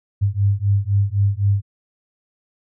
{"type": "beating tone pair", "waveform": "sine", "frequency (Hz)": [98.4, 102.3], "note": ["G2", "G#2"], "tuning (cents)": [7, -26], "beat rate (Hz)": 3.9, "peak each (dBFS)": -18, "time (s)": [0.21, 1.62], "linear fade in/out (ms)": 20, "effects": []}